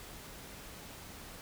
silence, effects pink hiss -49 dBFS RMS until 1.41 s

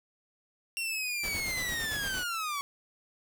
sawtooth linear sweep, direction down, 2756 to 1108.7 Hz, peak -28 dBFS, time 0.77-2.61 s, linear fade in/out 0 ms
pink noise with tremolo, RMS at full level -39 dBFS, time 1.23-2.24 s, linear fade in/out 10 ms, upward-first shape square, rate 8.8 Hz, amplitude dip 40%
effects none

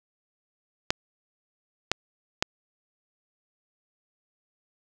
clicks, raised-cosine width 0.2 ms, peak -4 dBFS, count 3, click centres 0.905 / 1.916 / 2.425 s, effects none

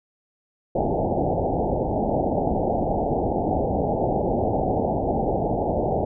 white low-pass noise, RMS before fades -23 dBFS, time 0.75-6.05 s, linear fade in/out 5 ms, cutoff 830 Hz, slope 96 dB/octave, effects none

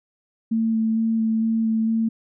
sine tone with vibrato, 223.6 Hz, A3, 28 cents sharp, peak -18 dBFS, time 0.51-2.09 s, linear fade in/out 10 ms, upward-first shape square, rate 2.2 Hz, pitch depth 10 cents each way, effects none

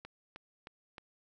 click train, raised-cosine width 0.3 ms, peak -30 dBFS, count 4, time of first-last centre 0.05-0.982 s, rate 3.22 Hz, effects none

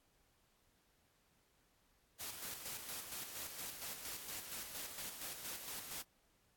white noise with tremolo, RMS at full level -45 dBFS, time 2.19-6.03 s, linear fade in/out 20 ms, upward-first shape square, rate 4.3 Hz, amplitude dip 45%, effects pink hiss -75 dBFS RMS until 6.56 s + AAC 64 kbps

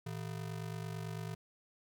square ring-modulated tone, 138.1 Hz, C#3, 6 cents flat, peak -37 dBFS, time 0.06-1.35 s, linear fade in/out 5 ms, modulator 24.5 Hz, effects none

